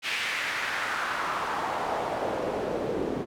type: noise with band-pass filter sweep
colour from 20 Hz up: pink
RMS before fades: -30 dBFS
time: 0.02-3.26 s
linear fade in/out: 50 ms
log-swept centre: 2600 to 330 Hz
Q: 2
effects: none